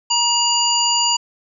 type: harmonic tone with a mistuned harmonic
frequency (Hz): 951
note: A#5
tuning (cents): +34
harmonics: 1 / 3 / 5 / 7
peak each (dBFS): -20 / -20 / -20 / -20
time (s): 0.1-1.17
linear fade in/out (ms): 10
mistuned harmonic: 7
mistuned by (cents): +83
effects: none